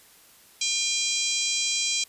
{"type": "harmonic tone", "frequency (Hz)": 803, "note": "G5", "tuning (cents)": 41, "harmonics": [3, 4, 5, 6, 7, 8, 9, 10], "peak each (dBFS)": [-32, -31, -31, -33, -31, -33, -31, -36], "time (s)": [0.61, 2.04], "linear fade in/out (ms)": 5, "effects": ["white hiss -54 dBFS RMS until 2.08 s", "resampled to 32000 Hz"]}